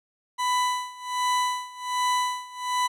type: tone with tremolo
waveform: 40% pulse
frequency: 995 Hz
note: B5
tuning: 13 cents sharp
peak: -20 dBFS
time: 0.38-2.88 s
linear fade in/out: 20 ms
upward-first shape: sine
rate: 1.3 Hz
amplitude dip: 90%
effects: low-pass 10000 Hz 12 dB/octave